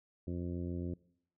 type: harmonic tone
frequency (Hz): 87.31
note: F2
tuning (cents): 0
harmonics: 1 / 2 / 3 / 4 / 5 / 6 / 7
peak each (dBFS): -39 / -41 / -42 / -44 / -54 / -53 / -58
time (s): 0.27-0.94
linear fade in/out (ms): 5
effects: noise-tail reverb RT60 0.7 s tail -23 dB re dry